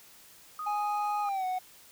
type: tone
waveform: sine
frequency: 1244.5 Hz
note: D#6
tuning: in tune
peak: -34 dBFS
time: 0.59-1.29 s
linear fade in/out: 2 ms
type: tone with pitch glide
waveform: triangle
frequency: 830.6 to 740 Hz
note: G#5 to F#5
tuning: 0 to 0 cents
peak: -27 dBFS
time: 0.66-1.59 s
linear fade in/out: 10 ms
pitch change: -200 cents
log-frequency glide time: 1.22-1.45 s
effects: white hiss -55 dBFS RMS until 1.91 s